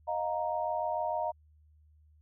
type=chord; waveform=sine; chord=Eb suspended second; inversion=none; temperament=equal with one note detuned; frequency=622.3 / 709 / 932.3 Hz; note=Eb5 / F5 / Bb5; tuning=0 / +26 / 0 cents; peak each=-34 dBFS; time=0.07-1.32 s; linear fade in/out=20 ms; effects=added 76 Hz sine -59 dBFS peak until 2.21 s